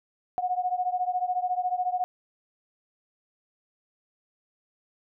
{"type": "beating tone pair", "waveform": "sine", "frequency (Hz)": [723, 737], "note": ["F#5", "F#5"], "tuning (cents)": [-40, -7], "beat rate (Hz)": 14, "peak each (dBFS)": [-27, -29], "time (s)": [0.38, 2.04], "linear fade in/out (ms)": 0, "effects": []}